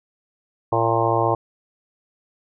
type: harmonic tone with a mistuned harmonic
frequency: 114.7 Hz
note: A#2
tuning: 28 cents flat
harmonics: 1 / 3 / 4 / 5 / 6 / 7 / 8 / 9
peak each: -25 / -25 / -25 / -25 / -25 / -25 / -25 / -25 dBFS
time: 0.72-1.35 s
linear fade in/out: 5 ms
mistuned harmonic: 9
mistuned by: +42 cents
effects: none